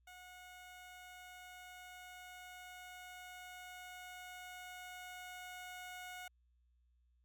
15% pulse tone with level ramp, 728 Hz, F#5, 28 cents flat, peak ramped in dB -47 to -40 dBFS, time 0.07-6.28 s, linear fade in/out 5 ms, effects added 60 Hz sine -70 dBFS peak until 7.24 s + MP3 96 kbps

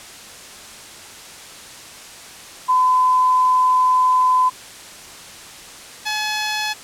sine / 10% pulse tone pair in turn, 1014 / 852.7 Hz, B5 / G#5, +45 / +45 cents, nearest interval minor third, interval 300 cents, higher first, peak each -12 dBFS, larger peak neither, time 2.68-4.5 / 6.05-6.74 s, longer first, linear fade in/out 20 ms, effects white hiss -38 dBFS RMS until 6.83 s + low-pass 9000 Hz 12 dB/octave

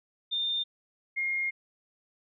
sine tone pair in turn, 3614 / 2135 Hz, A7 / C7, +46 / +34 cents, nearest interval major sixth, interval 912 cents, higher first, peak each -27 dBFS, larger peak neither, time 0.31-0.64 / 1.16-1.51 s, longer second, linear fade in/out 20 ms, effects none

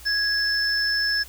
sine tone pair together, 1661.2 / 5274 Hz, G#6 / E8, 0 / 0 cents, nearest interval octave + minor sixth, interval 2000 cents, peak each -23 dBFS, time 0.05-1.24 s, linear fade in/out 20 ms, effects added 60 Hz sine -45 dBFS peak until 1.28 s + white hiss -46 dBFS RMS until 1.28 s

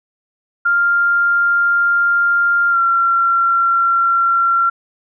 sine tone with pitch glide, 1396.9 to 1368.2 Hz, F6 to F6, 0 to -36 cents, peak -11 dBFS, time 0.65-4.7 s, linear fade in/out 10 ms, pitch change -36 cents, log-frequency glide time 2.7-2.78 s, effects none

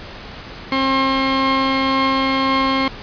sawtooth tone pair together, 267.3 / 1071.1 Hz, C4 / C6, +37 / +40 cents, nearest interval 2 octaves, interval 2403 cents, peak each -14 dBFS, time 0.72-2.88 s, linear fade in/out 2 ms, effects pink hiss -34 dBFS RMS until 3.02 s + resampled to 11025 Hz

